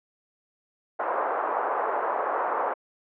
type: band-pass noise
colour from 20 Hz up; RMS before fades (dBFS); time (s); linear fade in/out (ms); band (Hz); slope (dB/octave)
white; -27; 0.99-2.74; 10; 450 to 1200; 24
effects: low-pass 2000 Hz 12 dB/octave